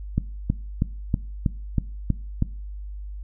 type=click train; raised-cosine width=5 ms; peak=-8 dBFS; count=8; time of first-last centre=0.18-2.424 s; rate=3.12 Hz; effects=noise-tail reverb RT60 0.4 s tail -20 dB re dry + added 50 Hz sine -32 dBFS peak until 3.23 s